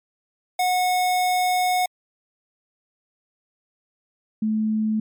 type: tone pair in turn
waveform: square / sine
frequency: 730 / 217 Hz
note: F#5 / A3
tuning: -24 / -24 cents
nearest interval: octave + major sixth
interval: 2100 cents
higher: first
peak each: -19 dBFS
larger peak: neither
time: 0.59-1.86 / 4.42-5 s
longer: first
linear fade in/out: 5 ms
effects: MP3 96 kbps